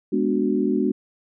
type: chord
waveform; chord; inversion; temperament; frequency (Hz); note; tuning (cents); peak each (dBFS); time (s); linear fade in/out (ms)
sine; G# half-diminished seventh; none; equal; 207.7 / 246.9 / 293.7 / 370; G#3 / B3 / D4 / F#4; 0 / 0 / 0 / 0; -24; 0.12-0.92; 10
effects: none